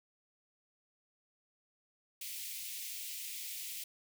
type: high-pass noise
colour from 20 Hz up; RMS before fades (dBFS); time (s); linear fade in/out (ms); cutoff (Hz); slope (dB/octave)
white; -43; 2.21-3.84; 5; 2100; 48
effects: none